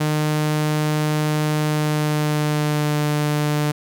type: tone with pitch glide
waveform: sawtooth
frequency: 152.2 to 149.15 Hz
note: D#3 to D3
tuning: -38 to +27 cents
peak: -14 dBFS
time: 0-3.72 s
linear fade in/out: 10 ms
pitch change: -35 cents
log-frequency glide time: 1.61-3.01 s
effects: none